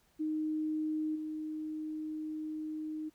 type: tone with level steps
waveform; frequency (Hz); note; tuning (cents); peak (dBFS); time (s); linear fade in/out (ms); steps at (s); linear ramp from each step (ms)
sine; 310; D#4; -6; -31 / -36; 0.19-3.1; 20; 1.15; 10
effects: pink hiss -70 dBFS RMS until 3.14 s